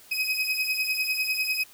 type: beating tone pair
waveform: 30% pulse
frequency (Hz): 2522 / 2532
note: D#7 / D#7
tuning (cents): +23 / +30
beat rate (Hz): 10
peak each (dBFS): -25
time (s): 0.11-1.64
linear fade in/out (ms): 10
effects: white hiss -52 dBFS RMS until 1.73 s